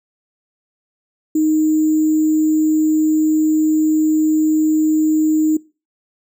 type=tone with sample-and-hold; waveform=sine; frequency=310.8 Hz; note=D#4; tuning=2 cents flat; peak=-12 dBFS; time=1.35-5.57 s; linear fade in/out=5 ms; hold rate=7350 Hz; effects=noise-tail reverb RT60 0.3 s tail -21 dB re dry